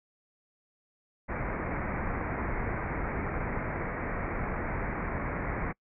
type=low-pass noise; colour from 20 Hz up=pink; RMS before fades=-33 dBFS; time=1.28-5.73 s; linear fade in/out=20 ms; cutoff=2300 Hz; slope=96 dB/octave; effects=noise-tail reverb RT60 0.1 s tail -26 dB re dry